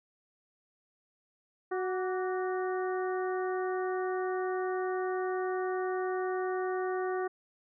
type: harmonic tone with a mistuned harmonic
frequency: 370 Hz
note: F#4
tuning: in tune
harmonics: 1 / 2 / 3 / 4 / 5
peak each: -31 / -37 / -41 / -43 / -45 dBFS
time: 1.71-7.28 s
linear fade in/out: 10 ms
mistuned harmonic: 3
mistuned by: +68 cents
effects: none